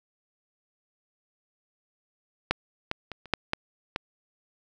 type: clicks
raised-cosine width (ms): 0.3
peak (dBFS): -6 / -12 / -21 / -29 / -6 / -9 / -12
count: 7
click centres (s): 2.51 / 2.914 / 3.117 / 3.257 / 3.337 / 3.534 / 3.961
effects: none